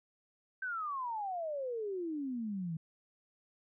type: exponential sweep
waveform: sine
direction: down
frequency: 1568 to 156.4 Hz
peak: -35 dBFS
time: 0.62-2.77 s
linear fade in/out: 5 ms
effects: none